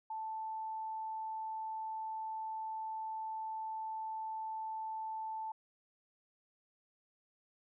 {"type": "tone", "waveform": "sine", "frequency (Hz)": 880, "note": "A5", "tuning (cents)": 0, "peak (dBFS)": -38, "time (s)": [0.1, 5.52], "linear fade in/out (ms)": 5, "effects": []}